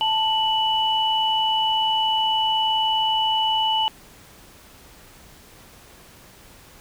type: tone pair together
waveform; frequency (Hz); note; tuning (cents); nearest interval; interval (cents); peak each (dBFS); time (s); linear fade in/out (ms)
sine; 880.6 / 2960; A5 / F#7; +1 / 0; octave + major sixth; 2099; -21; 0.01-3.88; 0
effects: pink hiss -48 dBFS RMS until 6.8 s